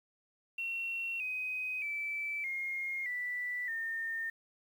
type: tone with pitch steps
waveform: sine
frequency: 2725 / 2513 / 2318 / 2138 / 1971.9 / 1818.7 Hz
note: F7 / D#7 / D7 / C7 / B6 / A#6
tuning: -43 / +17 / -23 / +37 / -3 / -43 cents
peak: -34 dBFS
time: 0.58-4.3 s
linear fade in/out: 5 ms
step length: 620 ms
effects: 10-bit